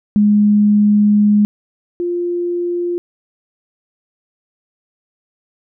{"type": "tone pair in turn", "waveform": "sine", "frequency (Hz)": [207.9, 349.6], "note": ["G#3", "F4"], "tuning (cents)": [2, 2], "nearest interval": "major sixth", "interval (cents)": 900, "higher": "second", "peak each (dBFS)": [-8, -16], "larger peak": "first", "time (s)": [[0.16, 1.45], [2, 2.98]], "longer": "first", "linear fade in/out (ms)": 0, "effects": []}